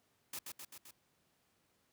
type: noise with echo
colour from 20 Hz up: white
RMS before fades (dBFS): -43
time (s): 0.33-0.39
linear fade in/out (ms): 5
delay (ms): 130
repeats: 4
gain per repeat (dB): -3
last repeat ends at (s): 0.91
effects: pink hiss -75 dBFS RMS until 1.92 s + high-pass 100 Hz 12 dB/octave